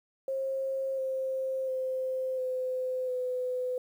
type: tone with pitch steps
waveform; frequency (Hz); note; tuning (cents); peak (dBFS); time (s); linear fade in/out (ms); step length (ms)
sine; 535 / 527 / 519.2 / 511.4 / 503.8; C5 / C5 / C5 / C5 / B4; +38 / +12 / -13 / -40 / +34; -29; 0.28-3.78; 2; 700
effects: 10-bit